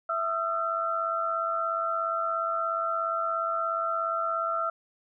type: tone cluster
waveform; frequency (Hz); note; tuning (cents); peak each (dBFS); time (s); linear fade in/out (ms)
sine; 662 / 1251 / 1348; E5 / D#6 / E6; +7 / +9 / +38; -32 / -33 / -28; 0.09-4.7; 5
effects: none